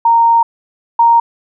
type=tone pair in turn; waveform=sine; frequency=926 / 930.9 Hz; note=A#5 / A#5; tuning=-12 / -3 cents; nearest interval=unison; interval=9 cents; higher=second; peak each=-6 / -5 dBFS; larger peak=second; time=0.05-0.43 / 0.99-1.2 s; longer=first; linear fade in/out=5 ms; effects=none